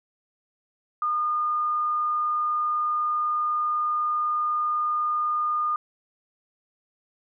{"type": "tone", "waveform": "sine", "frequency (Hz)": 1218, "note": "D#6", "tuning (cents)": -37, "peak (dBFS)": -22, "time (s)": [1.02, 5.76], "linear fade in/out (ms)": 2, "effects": []}